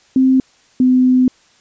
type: tone pair in turn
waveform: sine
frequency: 261.6 / 254.6 Hz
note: C4 / C4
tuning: 0 / -47 cents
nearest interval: unison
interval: 47 cents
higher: first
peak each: -8 dBFS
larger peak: neither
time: 0.16-0.4 / 0.8-1.28 s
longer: second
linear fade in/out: 2 ms
effects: white hiss -52 dBFS RMS until 1.6 s + resampled to 16000 Hz